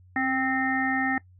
harmonic tone with a mistuned harmonic, 261.6 Hz, C4, in tune, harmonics 1 / 3 / 5 / 7 / 8, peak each -27 / -29 / -35 / -27 / -36 dBFS, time 0.16-1.18 s, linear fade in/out 2 ms, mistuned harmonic 1, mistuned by +25 cents, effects noise-tail reverb RT60 0.1 s tail -20 dB re dry + added 91 Hz sine -51 dBFS peak until 1.39 s

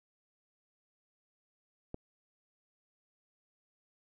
click, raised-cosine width 2 ms, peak -26 dBFS, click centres 1.944 s, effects none

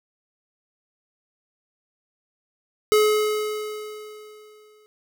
square tone with exponential decay, 425.6 Hz, G#4, 42 cents sharp, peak -14 dBFS, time 2.92-4.86 s, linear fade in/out 0 ms, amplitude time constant 420 ms, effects none

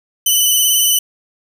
10% pulse tone with vibrato, 3000 Hz, F#7, 23 cents sharp, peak -3 dBFS, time 0.26-0.99 s, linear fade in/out 5 ms, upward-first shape sine, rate 18 Hz, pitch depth 29 cents each way, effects none

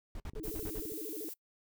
brown noise bursts, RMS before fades -41 dBFS, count 7, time 0.15-0.8 s, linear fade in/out 2 ms, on 50 ms, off 50 ms
clicks, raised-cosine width 3 ms, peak -37 dBFS, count 9, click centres 0.292 / 0.335 / 0.481 / 0.542 / 0.628 / 0.687 / 0.778 / 0.854 / 0.92 s
sine tone with vibrato, 370 Hz, F#4, in tune, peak -40 dBFS, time 0.36-1.29 s, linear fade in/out 0 ms, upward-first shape square, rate 13 Hz, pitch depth 270 cents each way
violet noise, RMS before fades -44 dBFS, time 0.43-1.34 s, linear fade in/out 10 ms
effects noise-tail reverb RT60 0.1 s tail -23 dB re dry

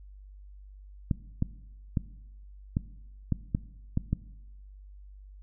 clicks, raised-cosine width 5 ms, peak -13 dBFS, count 8, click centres 1.112 / 1.424 / 1.972 / 2.769 / 3.323 / 3.549 / 3.974 / 4.13 s, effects noise-tail reverb RT60 1.0 s tail -19 dB re dry + added 49 Hz sine -46 dBFS peak until 5.42 s

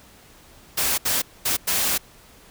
white noise bursts at uneven times, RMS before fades -22 dBFS, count 4, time 0.77-0.98 / 1.05-1.22 / 1.45-1.57 / 1.67-1.98 s, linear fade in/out 10 ms, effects pink hiss -50 dBFS RMS until 2.5 s

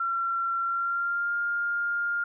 sine tone with pitch glide, 1363 to 1407 Hz, F6 to F6, -43 to +12 cents, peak -25 dBFS, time 0-2.24 s, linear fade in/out 5 ms, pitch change +55 cents, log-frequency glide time 0.6-1.35 s, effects none

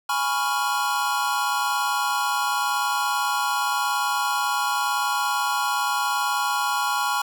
square chord, C# dominant seventh, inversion second, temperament equal, 830.6 / 987.8 / 1108.7 / 1396.9 Hz, G#5 / B5 / C#6 / E#6, 0 / 0 / 0 / 0 cents, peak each -28 dBFS, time 0.09-7.22 s, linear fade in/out 5 ms, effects none

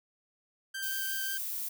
sawtooth tone with vibrato, 1566 Hz, G6, 2 cents flat, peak -32 dBFS, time 0.74-1.38 s, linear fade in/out 10 ms, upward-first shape sine, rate 5.6 Hz, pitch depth 8 cents each way
violet noise, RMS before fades -36 dBFS, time 0.82-1.69 s, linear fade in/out 10 ms
effects none

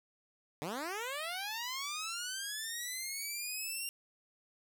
10% pulse linear sweep, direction up, 138.9 to 2794 Hz, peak -29 dBFS, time 0.62-3.89 s, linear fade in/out 0 ms, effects none

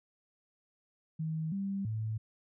sine tone with pitch steps, 158.8 / 196.5 / 109.7 Hz, D#3 / G3 / A2, +36 / +4 / -5 cents, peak -32 dBFS, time 1.19-2.18 s, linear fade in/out 10 ms, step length 330 ms, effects none

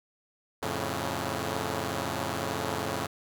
5% pulse chord, F augmented, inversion none, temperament equal with one note detuned, 87.81 / 110 / 138.59 Hz, F2 / A2 / C#3, +10 / 0 / 0 cents, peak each -23 dBFS, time 0.62-3.07 s, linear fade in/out 10 ms, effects none

